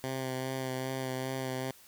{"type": "tone with vibrato", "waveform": "10% pulse", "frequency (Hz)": 130.81, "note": "C3", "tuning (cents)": 0, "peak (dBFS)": -25, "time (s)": [0.04, 1.71], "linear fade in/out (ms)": 0, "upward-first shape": "sine", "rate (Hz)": 2.5, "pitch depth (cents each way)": 19, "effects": ["white hiss -57 dBFS RMS until 1.87 s"]}